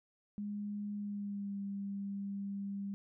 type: tone with pitch glide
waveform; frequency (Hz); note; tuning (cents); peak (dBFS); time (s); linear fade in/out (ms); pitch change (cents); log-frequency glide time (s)
sine; 205.9 to 199; G#3 to G3; -15 to +26; -37; 0.38-2.94; 0; -59; 0.95-1.6
effects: none